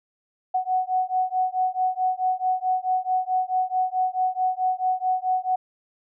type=beating tone pair; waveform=sine; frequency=740 / 744.6 Hz; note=F#5 / F#5; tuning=0 / +11 cents; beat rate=4.6 Hz; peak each=-24 dBFS; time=0.54-5.56 s; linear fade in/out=10 ms; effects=none